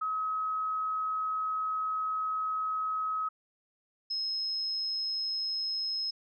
sine tone pair in turn, 1276 / 5157 Hz, D#6 / E8, +43 / -39 cents, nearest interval 2 octaves, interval 2418 cents, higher second, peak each -29 / -30 dBFS, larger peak first, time 0.01-3.29 / 4.1-6.11 s, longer first, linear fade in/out 10 ms, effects none

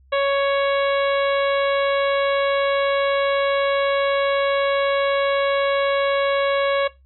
harmonic tone, 556 Hz, C#5, 5 cents sharp, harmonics 1 / 2 / 3 / 4 / 5 / 6 / 7, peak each -18 / -24 / -28 / -30 / -32 / -34 / -35 dBFS, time 0.12-6.88 s, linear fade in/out 10 ms, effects noise-tail reverb RT60 0.2 s tail -18 dB re dry + added 66 Hz sine -50 dBFS peak until 7.05 s

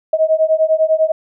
sine beating tone pair, 629 / 639 Hz, D#5 / D#5, +19 / +46 cents, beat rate 10 Hz, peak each -14 dBFS, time 0.13-1.12 s, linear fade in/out 5 ms, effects none

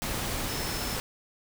sine tone in noise, 5274 Hz, E8, in tune, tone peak -39 dBFS, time 0.49-0.96 s, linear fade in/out 0 ms, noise pink, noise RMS -32 dBFS, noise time 0.02-1 s, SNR -10 dB, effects none

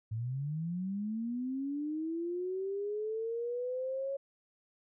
sine linear sweep, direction up, 106.3 to 554.4 Hz, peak -33 dBFS, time 0.11-4.17 s, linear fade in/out 10 ms, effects none

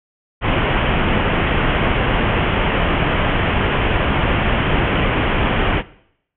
pink low-pass noise, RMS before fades -17 dBFS, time 0.41-5.83 s, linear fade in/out 50 ms, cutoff 3200 Hz, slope 96 dB/octave, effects noise-tail reverb RT60 0.7 s tail -19 dB re dry

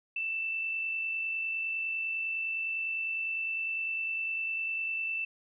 sine tone with amplitude modulation, 2659 Hz, E7, 14 cents sharp, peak -29 dBFS, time 0.16-5.25 s, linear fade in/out 5 ms, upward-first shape sine, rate 49.9 Hz, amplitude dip 30%, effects none

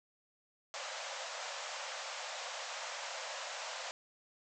pink band-pass noise, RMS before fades -43 dBFS, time 0.74-3.91 s, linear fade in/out 0 ms, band 510 to 7600 Hz, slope 96 dB/octave, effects none

